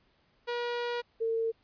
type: tone pair in turn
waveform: sawtooth / sine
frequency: 480 / 453.1 Hz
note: B4 / A#4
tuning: -49 / -49 cents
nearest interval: minor second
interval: 100 cents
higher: first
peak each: -27 dBFS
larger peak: neither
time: 0.47-1.02 / 1.2-1.52 s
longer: first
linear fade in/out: 20 ms
effects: pink hiss -69 dBFS RMS until 1.63 s + resampled to 11025 Hz